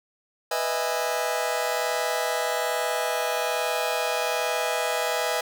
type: chord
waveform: sawtooth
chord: E major seventh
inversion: second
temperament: just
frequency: 494.4 / 618.1 / 659.3 / 824.1 Hz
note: B4 / D#5 / E5 / G#5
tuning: +2 / -12 / 0 / -14 cents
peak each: -26 dBFS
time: 0.51-5.41 s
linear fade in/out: 5 ms
effects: none